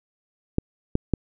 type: clicks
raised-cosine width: 3 ms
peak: -7 dBFS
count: 3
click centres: 0.584 / 0.954 / 1.137 s
effects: none